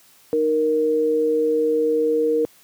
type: tone pair together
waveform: sine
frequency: 308.2 / 467.7 Hz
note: D#4 / A#4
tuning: -16 / +6 cents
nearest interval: perfect fifth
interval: 722 cents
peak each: -24 / -17 dBFS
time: 0.33-2.45 s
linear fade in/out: 0 ms
effects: white hiss -53 dBFS RMS until 2.63 s + high-pass 100 Hz 12 dB/octave